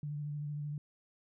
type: tone with vibrato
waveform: sine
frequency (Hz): 147.3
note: D3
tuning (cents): +6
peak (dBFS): -36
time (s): 0.03-0.78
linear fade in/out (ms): 2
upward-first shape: sine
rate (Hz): 13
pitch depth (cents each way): 23
effects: none